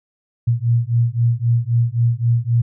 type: beating tone pair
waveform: sine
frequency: 116.1 / 119.9 Hz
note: A#2 / A#2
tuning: -7 / +49 cents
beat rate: 3.8 Hz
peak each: -17 dBFS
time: 0.47-2.62 s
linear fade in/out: 10 ms
effects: none